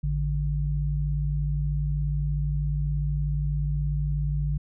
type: tone pair together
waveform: sine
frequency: 54.52 / 146.83 Hz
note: A1 / D3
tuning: -15 / 0 cents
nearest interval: octave + perfect fourth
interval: 1715 cents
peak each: -26 dBFS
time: 0.03-4.58 s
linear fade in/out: 10 ms
effects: none